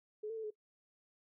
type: tone with pitch steps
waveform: sine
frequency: 425.9 / 450 / 441.9 / 425.5 Hz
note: G#4 / A4 / A4 / G#4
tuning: +44 / +39 / +7 / +42 cents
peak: -38 dBFS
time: 0.23-0.506 s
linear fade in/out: 10 ms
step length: 69 ms
effects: noise-tail reverb RT60 0.1 s tail -20 dB re dry